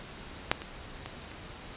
clicks, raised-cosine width 0.3 ms, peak -6 / -23 / -22 / -30 dBFS, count 4, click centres 0.515 / 0.619 / 1.06 / 1.316 s, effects pink hiss -45 dBFS RMS until 1.76 s + resampled to 8000 Hz

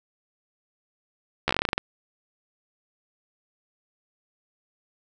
slowing click train, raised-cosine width 0.3 ms, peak -6 dBFS, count 12, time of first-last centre 1.48-1.78 s, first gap 13 ms, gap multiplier 1.14, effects none

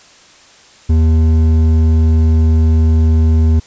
sine tone with hard clipping, 79.9 Hz, D#2, 47 cents sharp, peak -9 dBFS, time 0.89-3.6 s, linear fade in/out 10 ms, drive 8 dB, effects white hiss -43 dBFS RMS until 3.66 s + resampled to 16000 Hz

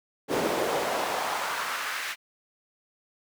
brown noise with high-pass filter sweep, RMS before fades -29 dBFS, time 0.28-2.16 s, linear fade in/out 50 ms, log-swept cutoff 350 to 1900 Hz, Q 1.6, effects none

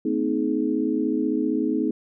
sine tone cluster, 222 / 256.6 / 312.5 / 423.2 Hz, A3 / C4 / D#4 / G#4, +16 / -34 / +8 / +33 cents, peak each -29 / -25 / -24 / -29 dBFS, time 0.05-1.91 s, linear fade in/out 5 ms, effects none

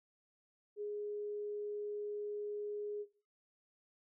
sine tone, 415.3 Hz, G#4, in tune, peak -38 dBFS, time 0.76-3.06 s, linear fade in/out 50 ms, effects noise-tail reverb RT60 0.4 s tail -17 dB re dry

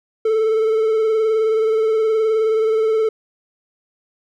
triangle tone with vibrato, 440 Hz, A4, in tune, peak -12 dBFS, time 0.25-3.09 s, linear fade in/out 5 ms, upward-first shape triangle, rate 19 Hz, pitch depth 36 cents each way, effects none

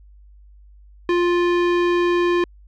square tone with low-pass filter, 350 Hz, F4, 4 cents sharp, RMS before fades -18 dBFS, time 1.09-2.44 s, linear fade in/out 2 ms, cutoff 2700 Hz, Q 0.98, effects added 50 Hz sine -44 dBFS peak until 2.67 s

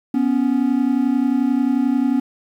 triangle tone pair together, 246.9 / 278.2 Hz, B3 / C#4, 0 / +6 cents, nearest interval major second, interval 206 cents, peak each -16 dBFS, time 0.14-2.2 s, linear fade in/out 5 ms, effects 8-bit

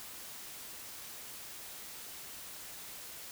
silence, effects white hiss -47 dBFS RMS until 3.31 s

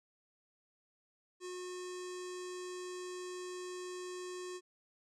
square tone with low-pass filter, 362.6 Hz, F#4, 35 cents flat, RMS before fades -44 dBFS, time 1.4-4.61 s, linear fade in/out 50 ms, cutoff 7600 Hz, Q 2.7, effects none

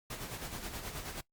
pink noise with tremolo, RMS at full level -40 dBFS, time 0.1-1.21 s, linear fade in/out 5 ms, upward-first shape sine, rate 9.4 Hz, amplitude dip 55%, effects noise-tail reverb RT60 0.1 s tail -21 dB re dry + Opus 48 kbps

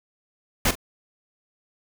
pink noise with echo, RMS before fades -20 dBFS, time 0.65-0.71 s, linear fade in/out 5 ms, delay 44 ms, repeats 1, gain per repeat -14 dB, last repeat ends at 0.754 s, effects none

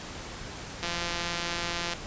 click train, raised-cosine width 0.2 ms, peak -14 dBFS, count 191, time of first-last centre 0.83-1.935 s, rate 172 Hz, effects pink hiss -40 dBFS RMS until 2.06 s + resampled to 16000 Hz

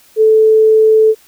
sine tone, 437.6 Hz, A4, 9 cents flat, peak -5 dBFS, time 0.16-1.15 s, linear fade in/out 50 ms, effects white hiss -47 dBFS RMS until 1.27 s

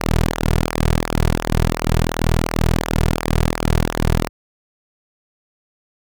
sawtooth tone with flanger, 40.38 Hz, E1, 35 cents flat, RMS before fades -18 dBFS, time 0-4.29 s, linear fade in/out 10 ms, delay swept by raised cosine 0.24 to 3.84 ms, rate 2.8 Hz, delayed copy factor -0.85, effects none

